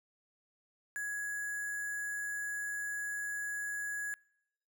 sine tone with sample-and-hold, 1669 Hz, G#6, 8 cents sharp, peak -35 dBFS, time 0.96-4.14 s, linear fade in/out 0 ms, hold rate 8820 Hz, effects noise-tail reverb RT60 0.8 s tail -26 dB re dry

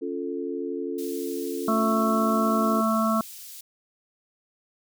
sine chord, Db augmented, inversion none, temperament equal, 277.2 / 349.2 / 440 Hz, Db4 / F4 / A4, 0 / 0 / 0 cents, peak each -32 dBFS, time 0.01-2.82 s, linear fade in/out 20 ms
white high-pass noise, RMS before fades -42 dBFS, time 0.98-3.61 s, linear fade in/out 5 ms, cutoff 3800 Hz, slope 12 dB/octave
harmonic tone, 221.2 Hz, A3, 9 cents sharp, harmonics 1 / 3 / 5 / 6, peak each -23 / -28 / -27 / -28 dBFS, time 1.68-3.21 s, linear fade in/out 2 ms
effects none

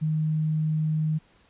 sine tone, 155.7 Hz, D#3, 2 cents sharp, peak -22 dBFS, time 0.01-1.19 s, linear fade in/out 20 ms, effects pink hiss -60 dBFS RMS until 1.49 s + resampled to 8000 Hz

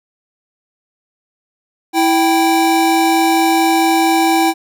square tone pair together, 328.5 / 781.3 Hz, E4 / G5, -6 / -6 cents, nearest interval octave + minor third, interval 1500 cents, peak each -14 dBFS, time 1.93-4.54 s, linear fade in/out 50 ms, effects none

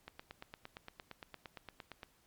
click train, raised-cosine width 0.3 ms, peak -30 dBFS, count 18, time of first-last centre 0.08-2.032 s, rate 8.71 Hz, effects pink hiss -70 dBFS RMS until 2.26 s + MP3 96 kbps

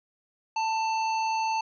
sine tone with tanh clipping, 888 Hz, A5, 16 cents sharp, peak -27 dBFS, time 0.56-1.61 s, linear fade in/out 5 ms, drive 18 dB, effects resampled to 16000 Hz

